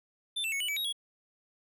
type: tone with pitch steps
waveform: square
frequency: 3548 / 2664 / 2209 / 2962 / 2295 / 3793 / 3336 Hz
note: A7 / E7 / C#7 / F#7 / D7 / A#7 / G#7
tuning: +14 / +18 / -7 / +1 / -40 / +29 / +7 cents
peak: -31 dBFS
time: 0.36-0.927 s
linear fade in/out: 10 ms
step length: 81 ms
effects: none